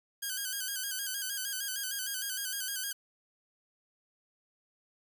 5% pulse tone with vibrato, 1568 Hz, G6, in tune, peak -23 dBFS, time 0.22-2.93 s, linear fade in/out 10 ms, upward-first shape square, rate 6.5 Hz, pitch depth 62 cents each way, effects none

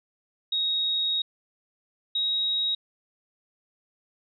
sine tone pair in turn, 3769 / 3797 Hz, A#7 / A#7, +18 / +31 cents, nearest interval unison, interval 13 cents, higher second, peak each -23 / -23 dBFS, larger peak neither, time 0.52-1.22 / 2.15-2.75 s, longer first, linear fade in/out 5 ms, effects none

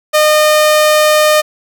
sawtooth tone, 610 Hz, D#5, 34 cents flat, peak -3 dBFS, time 0.13-1.42 s, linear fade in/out 20 ms, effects none

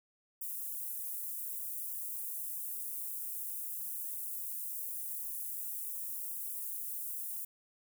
white high-pass noise, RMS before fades -40 dBFS, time 0.41-7.45 s, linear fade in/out 5 ms, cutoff 10000 Hz, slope 24 dB/octave, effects none

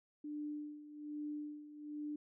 sine tone with tremolo, 297.5 Hz, D4, 22 cents sharp, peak -39 dBFS, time 0.24-2.16 s, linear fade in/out 5 ms, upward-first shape sine, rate 1.2 Hz, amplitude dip 75%, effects none

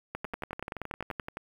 two click trains, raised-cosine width 0.5 ms, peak -22 / -19 dBFS, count 14 / 12, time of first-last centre 0.25-1.371 / 0.15-1.198 s, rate 11.6 / 10.5 Hz, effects 8-bit

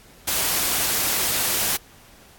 white noise, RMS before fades -22 dBFS, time 0.27-1.77 s, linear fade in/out 10 ms, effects pink hiss -50 dBFS RMS until 2.38 s + AAC 64 kbps

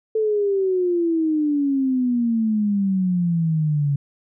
sine exponential sweep, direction down, 442.9 to 140 Hz, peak -17 dBFS, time 0.15-3.96 s, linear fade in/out 5 ms, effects none

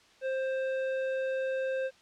sine tone with hard clipping, 527 Hz, C5, 12 cents sharp, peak -31 dBFS, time 0.21-1.91 s, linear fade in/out 50 ms, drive 10 dB, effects white hiss -60 dBFS RMS until 2.01 s + low-pass 5000 Hz 12 dB/octave

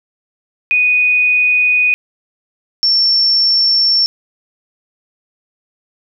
sine tone pair in turn, 2482 / 5429 Hz, D#7 / F8, -5 / -50 cents, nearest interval octave + major second, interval 1355 cents, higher second, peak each -9 dBFS, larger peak neither, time 0.71-1.94 / 2.83-4.06 s, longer neither, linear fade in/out 0 ms, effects none

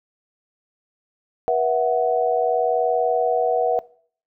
sine chord, B suspended fourth, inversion none, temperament equal with one note detuned, 482.9 / 659.3 / 740 Hz, B4 / E5 / F#5, -39 / 0 / 0 cents, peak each -21 dBFS, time 1.48-3.79 s, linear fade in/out 0 ms, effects noise-tail reverb RT60 0.5 s tail -21 dB re dry

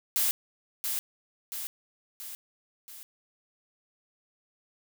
blue noise with echo, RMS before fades -26 dBFS, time 0.16-0.31 s, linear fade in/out 0 ms, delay 680 ms, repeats 4, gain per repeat -5 dB, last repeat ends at 3.03 s, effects none

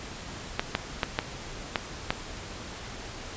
clicks, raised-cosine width 0.3 ms, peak -8 dBFS, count 6, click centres 0.595 / 0.751 / 1.032 / 1.189 / 1.758 / 2.105 s, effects pink hiss -40 dBFS RMS until 3.36 s + resampled to 16000 Hz

